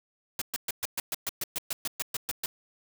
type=noise bursts; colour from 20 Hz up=white; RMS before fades=-31 dBFS; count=15; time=0.39-2.46 s; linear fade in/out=2 ms; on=26 ms; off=120 ms; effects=none